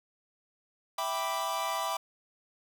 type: chord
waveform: 45% pulse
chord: E minor seventh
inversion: none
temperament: equal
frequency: 659.3 / 784 / 987.8 / 1174.7 Hz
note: E5 / G5 / B5 / D6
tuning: 0 / 0 / 0 / 0 cents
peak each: -37 / -37 / -35 / -35 dBFS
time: 0.98-1.97 s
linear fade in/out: 5 ms
effects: none